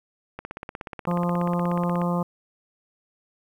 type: click train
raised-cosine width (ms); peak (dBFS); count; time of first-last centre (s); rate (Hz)
0.5; -19; 28; 0.39-2.017; 16.6
type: harmonic tone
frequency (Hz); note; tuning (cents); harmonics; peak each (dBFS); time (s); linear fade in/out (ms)
174.61; F3; 0; 1 / 2 / 3 / 4 / 5 / 6 / 7; -23 / -34 / -30 / -35 / -34 / -33 / -36; 1.07-2.23; 5
effects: 9-bit